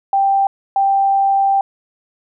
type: tone pair in turn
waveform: sine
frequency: 786 / 786 Hz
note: G5 / G5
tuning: +4 / +4 cents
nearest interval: unison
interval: 0 cents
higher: neither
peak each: -11 dBFS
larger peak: neither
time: 0.13-0.47 / 0.76-1.61 s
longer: second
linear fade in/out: 2 ms
effects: none